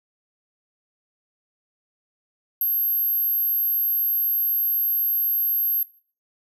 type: tone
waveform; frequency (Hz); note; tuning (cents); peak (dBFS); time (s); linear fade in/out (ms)
sine; 12544; G9; 0; -19; 2.61-5.83; 2
effects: noise-tail reverb RT60 0.4 s tail -18 dB re dry